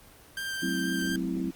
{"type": "tone with vibrato", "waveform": "sawtooth", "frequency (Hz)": 1577, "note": "G6", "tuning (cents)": 10, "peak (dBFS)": -28, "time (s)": [0.37, 1.16], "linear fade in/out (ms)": 2, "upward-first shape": "sine", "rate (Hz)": 4.2, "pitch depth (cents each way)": 10}
{"type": "chord", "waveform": "sine", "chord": "F# half-diminished seventh", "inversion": "none", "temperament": "equal with one note detuned", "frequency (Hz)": [185, 215.2, 261.6, 329.6], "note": ["F#3", "A3", "C4", "E4"], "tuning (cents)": [0, -38, 0, 0], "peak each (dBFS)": [-32, -38, -32, -33], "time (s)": [0.62, 1.51], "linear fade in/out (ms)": 10}
{"effects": ["pink hiss -53 dBFS RMS until 1.55 s", "Opus 24 kbps"]}